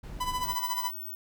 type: noise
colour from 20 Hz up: brown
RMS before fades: -40 dBFS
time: 0.03-0.55 s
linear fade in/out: 10 ms
type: tone with tremolo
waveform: 45% pulse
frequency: 999 Hz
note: B5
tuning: 20 cents sharp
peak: -27 dBFS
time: 0.2-0.91 s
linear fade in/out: 10 ms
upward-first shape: sine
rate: 14 Hz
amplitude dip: 65%
type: tone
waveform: sine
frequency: 15804 Hz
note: B9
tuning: in tune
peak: -36 dBFS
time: 0.43-1.15 s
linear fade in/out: 2 ms
effects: none